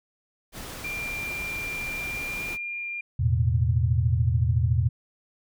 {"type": "noise", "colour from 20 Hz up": "pink", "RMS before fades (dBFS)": -38, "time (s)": [0.52, 2.58], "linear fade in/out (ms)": 50}
{"type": "tone with pitch glide", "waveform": "sine", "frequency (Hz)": [2380, 2401], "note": ["D7", "D7"], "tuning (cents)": [22, 38], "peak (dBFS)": -30, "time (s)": [0.84, 3.01], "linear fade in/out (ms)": 5, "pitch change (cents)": 16, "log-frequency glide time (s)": [2.04, 2.55]}
{"type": "chord", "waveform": "sine", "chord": "E suspended fourth", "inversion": "none", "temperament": "just", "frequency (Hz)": [82.41, 109.88, 123.61], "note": ["E2", "A2", "B2"], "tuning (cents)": [0, -2, 2], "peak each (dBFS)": -24, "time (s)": [3.19, 4.89], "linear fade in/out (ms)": 10}
{"effects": []}